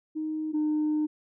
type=tone pair in turn; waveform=sine; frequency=311.1 / 304.5 Hz; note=D#4 / D#4; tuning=0 / -37 cents; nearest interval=unison; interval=37 cents; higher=first; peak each=-28 / -22 dBFS; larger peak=second; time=0.15-0.53 / 0.53-1.07 s; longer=second; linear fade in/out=20 ms; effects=tanh soft clip ceiling -21 dBFS